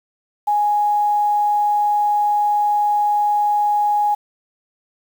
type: tone with quantisation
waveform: sine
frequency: 830.6 Hz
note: G#5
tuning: in tune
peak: -14 dBFS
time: 0.47-4.15 s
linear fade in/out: 10 ms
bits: 7
effects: none